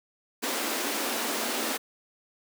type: high-pass noise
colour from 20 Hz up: pink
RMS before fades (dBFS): -30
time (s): 0.42-1.78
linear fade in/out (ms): 20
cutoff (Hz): 220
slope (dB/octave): 96
effects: none